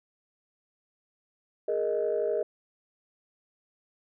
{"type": "chord", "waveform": "sine", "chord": "Ab suspended second", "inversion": "none", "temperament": "just", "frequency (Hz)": [415.3, 467.2, 623], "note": ["Ab4", "Bb4", "Eb5"], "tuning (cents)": [0, 4, 2], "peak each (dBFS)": -29, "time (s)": [1.68, 2.43], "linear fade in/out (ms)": 5, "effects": ["tanh soft clip ceiling -18 dBFS"]}